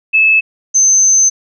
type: tone pair in turn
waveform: sine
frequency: 2607 / 6201 Hz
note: E7 / G8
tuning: -20 / -20 cents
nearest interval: octave + minor third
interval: 1500 cents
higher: second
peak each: -6 dBFS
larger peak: neither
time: 0.13-0.41 / 0.74-1.3 s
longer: second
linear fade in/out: 20 ms
effects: none